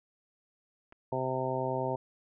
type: clicks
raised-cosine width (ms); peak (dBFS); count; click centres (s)
0.5; -36 / -43; 2; 0.924 / 0.927
type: harmonic tone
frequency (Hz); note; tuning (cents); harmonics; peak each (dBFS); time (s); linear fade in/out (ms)
130; C3; -11; 1 / 2 / 3 / 4 / 5 / 6 / 7; -37 / -40 / -36 / -36 / -36 / -41 / -36; 1.12-1.96; 5
effects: none